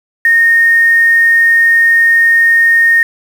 sine tone with quantisation, 1844 Hz, A#6, 19 cents flat, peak -5 dBFS, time 0.25-3.03 s, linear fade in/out 2 ms, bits 5, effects none

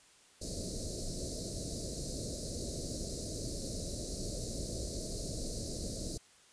pink band-stop noise, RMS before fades -39 dBFS, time 0.41-6.18 s, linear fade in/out 10 ms, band 660 to 4000 Hz, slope 96 dB/octave, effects white hiss -62 dBFS RMS until 6.52 s + resampled to 22050 Hz

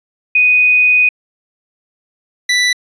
sine / 25% pulse tone pair in turn, 2489 / 1975.5 Hz, D#7 / B6, 0 / 0 cents, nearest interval major third, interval 400 cents, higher first, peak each -7 dBFS, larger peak neither, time 0.35-1.09 / 2.49-2.73 s, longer first, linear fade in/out 5 ms, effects resampled to 22050 Hz

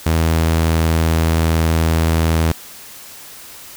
sawtooth tone, 81.3 Hz, E2, 23 cents flat, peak -9 dBFS, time 0.06-2.52 s, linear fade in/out 5 ms, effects white hiss -37 dBFS RMS until 3.76 s

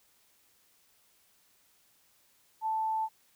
sine tone, 880 Hz, A5, in tune, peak -28 dBFS, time 2.61-3.09 s, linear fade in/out 50 ms, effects white hiss -67 dBFS RMS until 3.35 s

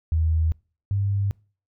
sine tone pair in turn, 80.1 / 99.73 Hz, E2 / G2, -49 / +30 cents, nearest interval major third, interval 379 cents, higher second, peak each -18 / -20 dBFS, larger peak first, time 0.12-0.52 / 0.91-1.31 s, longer neither, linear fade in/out 0 ms, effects noise-tail reverb RT60 0.4 s tail -26 dB re dry

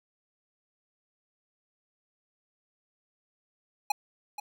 square tone with echo, 830.6 Hz, G#5, in tune, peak -23 dBFS, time 3.9-3.92 s, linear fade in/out 5 ms, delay 480 ms, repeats 1, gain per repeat -12 dB, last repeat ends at 4.4 s, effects none

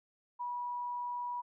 sine tone, 973 Hz, B5, 26 cents flat, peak -35 dBFS, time 0.39-1.42 s, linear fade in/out 20 ms, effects none

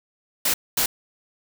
white noise bursts at uneven times, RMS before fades -21 dBFS, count 2, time 0.45-0.54 / 0.77-0.86 s, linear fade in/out 5 ms, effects none

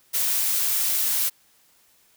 blue noise, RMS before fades -23 dBFS, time 0.13-1.3 s, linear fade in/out 20 ms, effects white hiss -60 dBFS RMS until 2.16 s

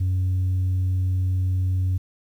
sine tone, 92.5 Hz, F#2, in tune, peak -17 dBFS, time 0-1.98 s, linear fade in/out 10 ms, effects tanh soft clip ceiling -18 dBFS + 9-bit

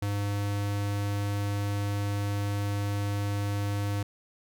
square tone, 101.6 Hz, G#2, 38 cents flat, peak -28 dBFS, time 0.02-4.03 s, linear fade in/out 5 ms, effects none

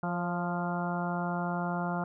harmonic tone with a mistuned harmonic, 174.61 Hz, F3, in tune, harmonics 1 / 2 / 3 / 4 / 5 / 6 / 7 / 8, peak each -32 / -41 / -42 / -36 / -39 / -42 / -43 / -40 dBFS, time 0.03-2.04 s, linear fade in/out 2 ms, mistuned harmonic 3, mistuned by +37 cents, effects none

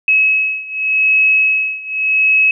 sine beating tone pair, 2569 / 2569.86 Hz, E7 / E7, -45 / -45 cents, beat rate 0.86 Hz, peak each -13 / -15 dBFS, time 0.08-2.51 s, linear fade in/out 2 ms, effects none

